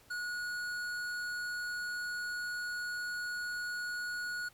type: tone with tanh clipping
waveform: sine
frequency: 1454 Hz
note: F#6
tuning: 31 cents flat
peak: -37 dBFS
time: 0.1-4.49 s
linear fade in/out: 10 ms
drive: 15 dB
effects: pink hiss -62 dBFS RMS until 4.53 s + MP3 96 kbps